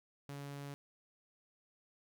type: tone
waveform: sawtooth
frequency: 141.6 Hz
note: C#3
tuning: 37 cents sharp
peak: -40 dBFS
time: 0.29-0.74 s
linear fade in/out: 0 ms
effects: 13-bit